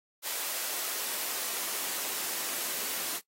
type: noise with high-pass filter sweep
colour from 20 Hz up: white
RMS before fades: -34 dBFS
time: 0.22-3.21 s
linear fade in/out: 50 ms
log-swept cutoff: 440 to 230 Hz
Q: 0.92
effects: noise-tail reverb RT60 0.1 s tail -19 dB re dry + AAC 48 kbps